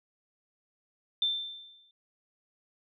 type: tone with exponential decay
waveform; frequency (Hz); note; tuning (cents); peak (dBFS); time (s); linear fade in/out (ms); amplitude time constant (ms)
sine; 3560; A7; +20; -23; 1.22-1.91; 2; 150
effects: none